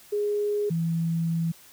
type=tone pair in turn; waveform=sine; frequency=414.4 / 165.6 Hz; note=G#4 / E3; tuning=-4 / +8 cents; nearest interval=octave + major third; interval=1588 cents; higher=first; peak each=-23 dBFS; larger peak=neither; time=0.12-0.7 / 0.7-1.52 s; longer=second; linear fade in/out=10 ms; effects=white hiss -52 dBFS RMS until 1.72 s